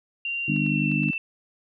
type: tone with pitch glide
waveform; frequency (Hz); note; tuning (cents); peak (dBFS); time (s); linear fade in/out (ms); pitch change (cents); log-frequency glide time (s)
sine; 2769 to 2667; F7 to E7; -15 to +20; -26; 0.25-1.18; 2; -65; 0.44-0.98
type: harmonic tone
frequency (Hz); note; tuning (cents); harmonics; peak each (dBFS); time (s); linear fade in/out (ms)
50; G1; +35; 3 / 4 / 5 / 6; -26 / -27 / -28 / -29; 0.48-1.11; 5
type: clicks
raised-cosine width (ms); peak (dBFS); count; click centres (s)
0.3; -30; 6; 0.564 / 0.664 / 0.916 / 1.034 / 1.086 / 1.133
effects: none